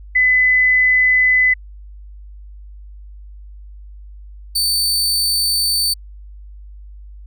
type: tone pair in turn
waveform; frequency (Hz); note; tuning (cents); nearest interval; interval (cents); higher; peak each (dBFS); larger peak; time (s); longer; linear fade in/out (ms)
sine / sawtooth; 2010 / 4550; B6 / C#8; +30 / +44; octave + major second; 1414; second; -10 / -12; first; 0.15-1.54 / 4.55-5.94; neither; 10
effects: added 50 Hz sine -34 dBFS peak until 7.26 s